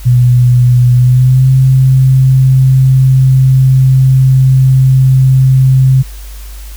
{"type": "tone with pitch glide", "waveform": "sine", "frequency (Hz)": [123.47, 131.57], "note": ["B2", "C3"], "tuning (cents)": [0, 10], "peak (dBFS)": -3, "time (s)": [0.05, 6.03], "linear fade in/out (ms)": 20, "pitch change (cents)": 110, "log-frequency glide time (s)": [0.94, 1.5], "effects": ["added 50 Hz sine -24 dBFS peak until 6.76 s", "white hiss -36 dBFS RMS until 6.76 s"]}